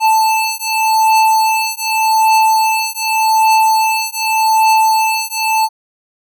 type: beating tone pair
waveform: square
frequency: 880 / 880.85 Hz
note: A5 / A5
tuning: 0 / +2 cents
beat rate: 0.85 Hz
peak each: -14 dBFS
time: 0-5.69 s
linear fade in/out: 50 ms
effects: none